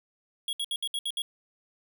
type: tone bursts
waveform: square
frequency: 3322 Hz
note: G#7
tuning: in tune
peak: -29 dBFS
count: 7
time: 0.48-1.22 s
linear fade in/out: 2 ms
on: 50 ms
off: 65 ms
effects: none